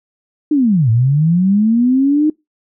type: linear two-way sweep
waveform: sine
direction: down then up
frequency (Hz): 311.1 to 108.7 to 311.1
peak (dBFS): -9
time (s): 0.51-2.3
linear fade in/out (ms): 5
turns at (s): 0.9
effects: noise-tail reverb RT60 0.2 s tail -25 dB re dry